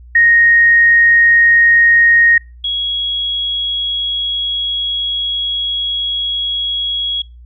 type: tone pair in turn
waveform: sine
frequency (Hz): 1864.7 / 3323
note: A#6 / G#7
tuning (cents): 0 / 0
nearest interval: minor seventh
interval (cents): 1000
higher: second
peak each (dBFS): -6 / -15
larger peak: first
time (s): 0.15-2.38 / 2.64-7.22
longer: second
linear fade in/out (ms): 5
effects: noise-tail reverb RT60 0.3 s tail -26 dB re dry + added 60 Hz sine -35 dBFS peak until 7.45 s